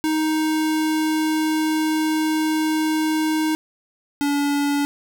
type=tone pair in turn; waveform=square; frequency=312.6 / 286.1 Hz; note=D#4 / D4; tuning=+8 / -45 cents; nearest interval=major second; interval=153 cents; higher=first; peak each=-19 dBFS; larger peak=neither; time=0.04-3.55 / 4.21-4.85 s; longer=first; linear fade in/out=0 ms; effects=none